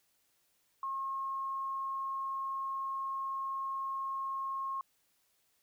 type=tone; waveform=sine; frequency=1079 Hz; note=C#6; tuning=47 cents flat; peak=-34 dBFS; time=0.83-4.81 s; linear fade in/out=2 ms; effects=white hiss -74 dBFS RMS until 5.62 s